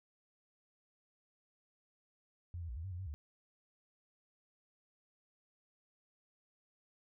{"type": "tone with pitch steps", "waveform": "sine", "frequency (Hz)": [87.2, 83.7, 59, 80.7, 96.1, 87.8, 95.2, 73.6], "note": ["F2", "E2", "A#1", "E2", "G2", "F2", "F#2", "D2"], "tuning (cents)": [-2, 27, 22, -36, -34, 10, 50, 4], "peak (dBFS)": -40, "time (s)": [2.54, 3.14], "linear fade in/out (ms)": 0, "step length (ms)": 75, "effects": []}